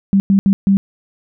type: tone bursts at uneven times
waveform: sine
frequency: 196 Hz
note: G3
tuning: in tune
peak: -8 dBFS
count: 4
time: 0.13-0.2 / 0.3-0.39 / 0.46-0.53 / 0.67-0.77 s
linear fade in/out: 0 ms
effects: none